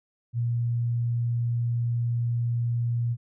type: tone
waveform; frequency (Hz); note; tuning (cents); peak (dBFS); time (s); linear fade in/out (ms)
sine; 118.6; A#2; +30; -23; 0.33-3.17; 50
effects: none